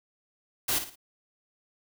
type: noise with echo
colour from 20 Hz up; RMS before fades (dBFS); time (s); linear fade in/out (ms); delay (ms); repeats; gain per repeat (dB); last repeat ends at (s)
white; -27; 0.68-0.79; 10; 56; 3; -9; 0.958
effects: none